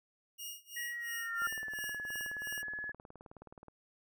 10% pulse tone with tremolo, 2855 Hz, F7, 37 cents sharp, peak -32 dBFS, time 0.38-2.63 s, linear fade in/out 20 ms, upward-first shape sine, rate 2.9 Hz, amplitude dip 95%
sine tone with pitch glide, 1909 to 1700.7 Hz, A#6 to G#6, +41 to +41 cents, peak -38 dBFS, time 0.76-2.92 s, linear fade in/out 10 ms, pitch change -200 cents, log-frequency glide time 0.96-1.86 s
sine tone with exponential growth, 1392 Hz, F6, 6 cents flat, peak -29 dBFS, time 0.91-1.47 s, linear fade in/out 5 ms, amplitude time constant 120 ms
click train, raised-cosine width 1 ms, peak -37 dBFS, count 44, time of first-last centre 1.42-3.683 s, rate 19 Hz
effects none

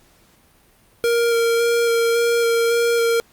square tone with vibrato, 466.2 Hz, A#4, in tune, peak -16 dBFS, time 1.04-3.2 s, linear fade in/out 0 ms, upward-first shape square, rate 1.8 Hz, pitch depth 10 cents each way, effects pink hiss -55 dBFS RMS until 3.32 s + Opus 48 kbps

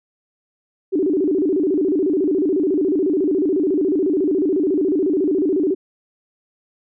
sine tone with vibrato, 337.4 Hz, E4, 40 cents sharp, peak -15 dBFS, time 0.92-5.75 s, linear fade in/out 20 ms, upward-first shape square, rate 14 Hz, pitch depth 220 cents each way, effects none

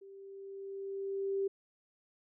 sine tone with level ramp, 392 Hz, G4, in tune, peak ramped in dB -50 to -29 dBFS, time 0.01-1.48 s, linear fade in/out 10 ms, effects none

